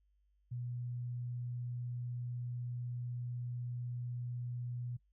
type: tone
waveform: sine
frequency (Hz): 122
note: B2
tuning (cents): -21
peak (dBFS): -38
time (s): 0.51-4.97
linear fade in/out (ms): 10
effects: noise-tail reverb RT60 0.1 s tail -20 dB re dry + added 50 Hz sine -70 dBFS peak until 5.12 s